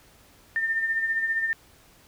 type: tone with tremolo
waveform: sine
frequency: 1805 Hz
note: A6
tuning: 44 cents sharp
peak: -21 dBFS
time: 0.56-1.53 s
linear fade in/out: 0 ms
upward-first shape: sine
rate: 15 Hz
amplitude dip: 50%
effects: pink hiss -56 dBFS RMS until 2.07 s